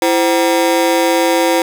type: ring-modulated tone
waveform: 30% pulse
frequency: 426.8 Hz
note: G#4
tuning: 47 cents sharp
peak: -5 dBFS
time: 0.02-1.62 s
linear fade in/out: 2 ms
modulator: 92.2 Hz
effects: none